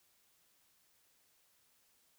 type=silence; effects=white hiss -72 dBFS RMS until 2.18 s